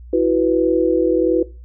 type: chord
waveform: sine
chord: E suspended second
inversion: none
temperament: just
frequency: 329.6 / 370.8 / 494.4 Hz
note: E4 / F#4 / B4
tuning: 0 / +4 / +2 cents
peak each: -17 dBFS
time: 0.13-1.43 s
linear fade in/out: 5 ms
effects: noise-tail reverb RT60 0.3 s tail -19 dB re dry + added 60 Hz sine -35 dBFS peak until 1.64 s